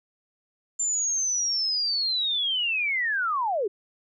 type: linear sweep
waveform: sine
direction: down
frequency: 7260 to 366.4 Hz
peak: -23 dBFS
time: 0.79-3.68 s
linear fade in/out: 10 ms
effects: none